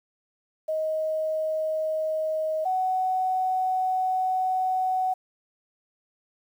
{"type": "tone pair in turn", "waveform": "sine", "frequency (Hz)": [628, 746.8], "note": ["D#5", "F#5"], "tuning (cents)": [16, 16], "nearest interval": "minor third", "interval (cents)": 300, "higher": "second", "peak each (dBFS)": [-24, -22], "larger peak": "second", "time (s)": [[0.68, 2.65], [2.65, 5.14]], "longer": "second", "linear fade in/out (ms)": 10, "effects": ["9-bit"]}